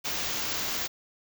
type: band-stop noise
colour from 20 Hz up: white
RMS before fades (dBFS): -31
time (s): 0.04-0.88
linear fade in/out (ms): 20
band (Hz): 7200 to 15000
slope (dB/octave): 96
effects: none